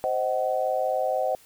sine chord, C diminished, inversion none, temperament just, 523.3 / 627.9 / 753.5 Hz, C5 / Eb5 / Gb5, 0 / +16 / +31 cents, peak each -27 dBFS, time 0.04-1.35 s, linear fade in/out 0 ms, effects white hiss -55 dBFS RMS until 1.45 s

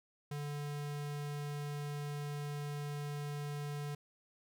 square tone, 145.8 Hz, D3, 12 cents flat, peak -39 dBFS, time 0.31-3.95 s, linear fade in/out 5 ms, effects none

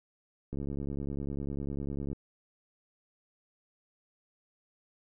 click train, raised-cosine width 3 ms, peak -25 dBFS, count 113, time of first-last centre 0.53-2.13 s, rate 70 Hz, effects none

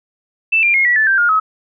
sine tone with pitch steps, 2650 / 2388 / 2152 / 1939.9 / 1748.3 / 1575.7 / 1420.1 / 1279.9 Hz, E7 / D7 / C7 / B6 / A6 / G6 / F6 / D#6, +9 / +28 / +48 / -32 / -12 / +9 / +29 / +49 cents, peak -10 dBFS, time 0.52-1.4 s, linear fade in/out 10 ms, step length 110 ms, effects none

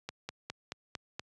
slowing click train, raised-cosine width 0.2 ms, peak -20 dBFS, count 6, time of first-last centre 0.09-1.195 s, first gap 200 ms, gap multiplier 1.05, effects high-pass 80 Hz 12 dB/octave + resampled to 24000 Hz

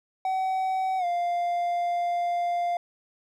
triangle tone with pitch glide, 757 to 698.2 Hz, F#5 to F5, +39 to -1 cents, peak -22 dBFS, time 0.25-2.77 s, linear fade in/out 2 ms, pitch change -140 cents, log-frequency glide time 0.98-1.05 s, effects none

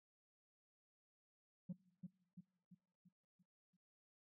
sine tone with echo, 180 Hz, F#3, 47 cents flat, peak -40 dBFS, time 1.69-1.73 s, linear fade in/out 10 ms, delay 340 ms, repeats 6, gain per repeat -6 dB, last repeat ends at 3.77 s, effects noise-tail reverb RT60 1.0 s tail -24 dB re dry + tanh soft clip ceiling -42 dBFS

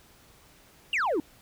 sine exponential sweep, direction down, 2939 to 277.2 Hz, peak -21 dBFS, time 0.93-1.2 s, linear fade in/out 2 ms, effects tanh soft clip ceiling -23 dBFS + pink hiss -57 dBFS RMS until 1.41 s

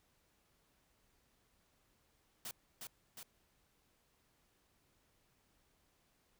white noise with echo, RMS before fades -45 dBFS, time 2.45-2.51 s, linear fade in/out 2 ms, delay 360 ms, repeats 2, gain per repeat -3 dB, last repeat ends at 3.23 s, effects pink hiss -75 dBFS RMS until 6.39 s

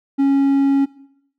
triangle tone with hard clipping, 275.9 Hz, C#4, 8 cents flat, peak -13 dBFS, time 0.18-0.86 s, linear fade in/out 20 ms, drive 6 dB, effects noise-tail reverb RT60 0.7 s tail -18 dB re dry

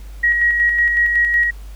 sine tone with tremolo, 1901 Hz, A#6, 33 cents sharp, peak -11 dBFS, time 0.23-1.51 s, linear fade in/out 10 ms, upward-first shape square, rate 5.4 Hz, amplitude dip 35%, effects added 50 Hz sine -31 dBFS peak until 1.75 s + pink hiss -48 dBFS RMS until 1.75 s

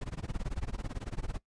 brown noise with tremolo, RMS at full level -33 dBFS, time 0.01-1.39 s, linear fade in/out 5 ms, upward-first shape sine, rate 18 Hz, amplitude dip 100%, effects noise-tail reverb RT60 0.1 s tail -18 dB re dry + resampled to 22050 Hz

